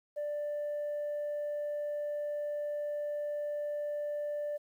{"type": "tone", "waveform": "sine", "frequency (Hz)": 589, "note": "D5", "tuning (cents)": 5, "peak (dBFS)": -31, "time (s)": [0.16, 4.58], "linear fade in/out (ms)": 20, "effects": ["tanh soft clip ceiling -31 dBFS", "11-bit"]}